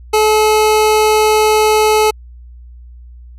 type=tone; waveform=25% pulse; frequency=430 Hz; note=A4; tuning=40 cents flat; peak=-5 dBFS; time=0.13-2.11 s; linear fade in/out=10 ms; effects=added 60 Hz sine -33 dBFS peak until 3.38 s + resampled to 32000 Hz